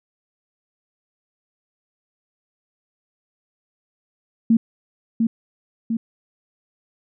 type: tone with echo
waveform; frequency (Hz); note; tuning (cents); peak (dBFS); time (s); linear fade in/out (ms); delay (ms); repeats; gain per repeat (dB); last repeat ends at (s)
sine; 227.4; A#3; -43; -11; 4.5-4.57; 5; 700; 2; -4; 5.97
effects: none